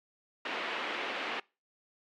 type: band-pass noise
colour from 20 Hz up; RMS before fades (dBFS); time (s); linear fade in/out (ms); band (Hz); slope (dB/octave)
white; -36; 0.45-1.4; 5; 260 to 2900; 24
effects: noise-tail reverb RT60 0.3 s tail -25 dB re dry + MP3 96 kbps